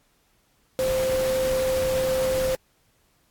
sine tone in noise, 521 Hz, C5, 7 cents flat, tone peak -21 dBFS, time 0.79-2.55 s, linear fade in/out 0 ms, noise pink, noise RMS -32 dBFS, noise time 0.79-2.55 s, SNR +8 dB, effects pink hiss -65 dBFS RMS until 3.3 s + AAC 64 kbps

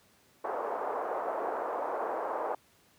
pink band-pass noise, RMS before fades -34 dBFS, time 0.44-2.55 s, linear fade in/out 5 ms, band 460 to 1100 Hz, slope 24 dB/octave, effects pink hiss -64 dBFS RMS until 2.98 s + high-pass 100 Hz 12 dB/octave

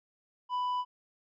sine tone with tanh clipping, 993 Hz, B5, 9 cents sharp, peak -30 dBFS, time 0.49-0.85 s, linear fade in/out 50 ms, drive 5 dB, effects none

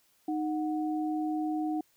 sine tone pair together, 309.2 / 735.4 Hz, D#4 / F#5, -11 / -11 cents, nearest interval octave + minor third, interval 1500 cents, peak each -29 / -36 dBFS, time 0.28-1.81 s, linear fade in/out 5 ms, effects white hiss -68 dBFS RMS until 1.96 s

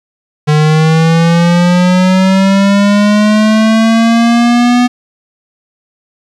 square linear sweep, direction up, 150 to 246.9 Hz, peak -6 dBFS, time 0.47-4.88 s, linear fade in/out 20 ms, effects low-pass 6000 Hz 12 dB/octave + 8-bit

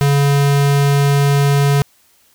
square tone, 141.4 Hz, C#3, 35 cents sharp, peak -11 dBFS, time 0.01-1.82 s, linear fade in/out 0 ms, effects white hiss -54 dBFS RMS until 2.34 s

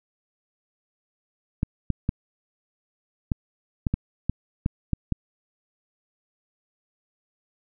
clicks, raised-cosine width 5 ms, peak -10 dBFS, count 10, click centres 1.631 / 1.903 / 2.091 / 3.318 / 3.868 / 3.94 / 4.296 / 4.661 / 4.933 / 5.123 s, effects none

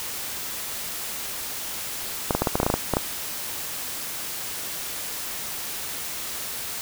clicks, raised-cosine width 1 ms, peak -6 dBFS, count 12, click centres 2.308 / 2.35 / 2.42 / 2.472 / 2.555 / 2.601 / 2.631 / 2.665 / 2.701 / 2.74 / 2.937 / 2.969 s, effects white hiss -32 dBFS RMS until 6.81 s

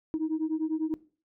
sine beating tone pair, 311.3 / 321.3 Hz, D#4 / E4, +1 / -44 cents, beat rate 10 Hz, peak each -29 dBFS, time 0.14-0.94 s, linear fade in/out 0 ms, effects noise-tail reverb RT60 0.4 s tail -20 dB re dry + tanh soft clip ceiling -22 dBFS

